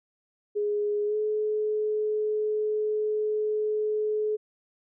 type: tone with pitch glide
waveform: sine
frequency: 415.3 to 426.7 Hz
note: G#4 to G#4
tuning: 0 to +47 cents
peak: -24 dBFS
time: 0.55-4.37 s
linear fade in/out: 20 ms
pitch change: +47 cents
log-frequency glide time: 1.06-1.16 s
effects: none